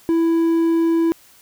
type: tone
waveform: triangle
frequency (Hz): 330.9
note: E4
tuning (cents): +7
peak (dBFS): -12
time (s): 0.09-1.12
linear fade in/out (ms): 0
effects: white hiss -50 dBFS RMS until 1.41 s